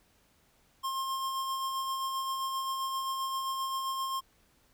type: tone with tremolo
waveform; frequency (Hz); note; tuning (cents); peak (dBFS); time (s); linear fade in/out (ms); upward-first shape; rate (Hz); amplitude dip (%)
square; 1065; C6; +30; -31; 0.83-4.21; 20; sine; 7.6; 30
effects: pink hiss -67 dBFS RMS until 4.73 s